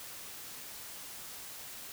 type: silence
effects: white hiss -46 dBFS RMS until 1.92 s

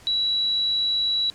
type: tone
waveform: sine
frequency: 3916 Hz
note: B7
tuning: 15 cents flat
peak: -20 dBFS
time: 0.07-1.3 s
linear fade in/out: 0 ms
effects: pink hiss -49 dBFS RMS until 1.34 s + low-pass 10000 Hz 12 dB/octave

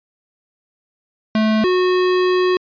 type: tone pair in turn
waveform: square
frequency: 217.5 / 365.8 Hz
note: A3 / F#4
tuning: -20 / -20 cents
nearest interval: major sixth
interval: 900 cents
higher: second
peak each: -14 dBFS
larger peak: neither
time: 1.35-1.64 / 1.64-2.57 s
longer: second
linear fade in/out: 2 ms
effects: resampled to 11025 Hz

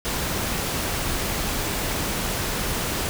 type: noise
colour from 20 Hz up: pink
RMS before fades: -26 dBFS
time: 0.05-3.09 s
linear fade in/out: 0 ms
effects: none

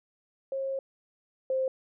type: tone pair in turn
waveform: sine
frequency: 539 / 524.6 Hz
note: C#5 / C5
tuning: -49 / +4 cents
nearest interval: unison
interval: 47 cents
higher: first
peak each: -29 / -25 dBFS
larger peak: second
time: 0.52-0.79 / 1.5-1.68 s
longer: first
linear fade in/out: 2 ms
effects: none

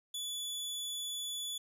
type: tone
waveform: sawtooth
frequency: 3443 Hz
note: A7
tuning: 38 cents flat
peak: -34 dBFS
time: 0.14-1.58 s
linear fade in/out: 5 ms
effects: resampled to 32000 Hz

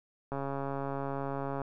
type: click train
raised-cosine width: 1 ms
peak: -22 dBFS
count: 180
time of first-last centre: 0.32-1.617 s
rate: 138 Hz
effects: none

